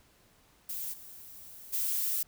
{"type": "noise with level steps", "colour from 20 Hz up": "violet", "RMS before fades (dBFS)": [-37, -49, -31], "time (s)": [0.69, 2.23], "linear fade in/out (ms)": 5, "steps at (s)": [0.92, 1.72], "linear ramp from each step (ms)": 20, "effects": ["pink hiss -64 dBFS RMS until 2.27 s"]}